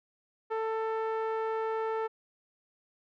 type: tone with low-pass filter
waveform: sawtooth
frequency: 443.9 Hz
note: A4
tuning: 15 cents sharp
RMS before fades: -32 dBFS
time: 0.5-2.08 s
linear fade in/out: 20 ms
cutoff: 1300 Hz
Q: 1.2
effects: none